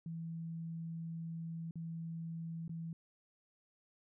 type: tone with dropouts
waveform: sine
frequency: 164.81 Hz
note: E3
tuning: in tune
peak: -40 dBFS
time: 0.06-2.93 s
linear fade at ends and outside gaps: 2 ms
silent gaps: 1.71-1.756 / 2.68-2.694 s
effects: none